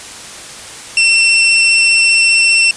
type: tone with vibrato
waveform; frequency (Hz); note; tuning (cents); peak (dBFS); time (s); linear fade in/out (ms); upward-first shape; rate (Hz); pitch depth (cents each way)
sawtooth; 2700; E7; +41; -4; 0.97-2.71; 2; triangle; 15; 12
effects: white hiss -30 dBFS RMS until 2.76 s + resampled to 22050 Hz